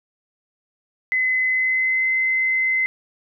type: tone with pitch glide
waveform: sine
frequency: 2032 to 2056 Hz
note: B6 to C7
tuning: +49 to -31 cents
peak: -17 dBFS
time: 1.12-2.86 s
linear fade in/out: 0 ms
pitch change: +20 cents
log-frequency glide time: 1.47-2.1 s
effects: none